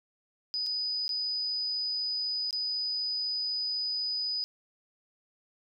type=tone with dropouts; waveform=sine; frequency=4978 Hz; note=D#8; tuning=in tune; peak=-29 dBFS; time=0.54-4.44 s; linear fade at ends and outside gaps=0 ms; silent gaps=0.663-0.667 / 1.08-1.092 / 2.508-2.528 s; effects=none